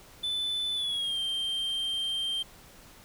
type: tone with pitch glide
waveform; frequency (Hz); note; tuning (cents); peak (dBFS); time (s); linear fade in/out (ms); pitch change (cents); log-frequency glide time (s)
triangle; 3506 to 3160; A7 to G7; -7 to +13; -27; 0.23-2.43; 10; -180; 0.74-1.19
effects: pink hiss -53 dBFS RMS until 3.04 s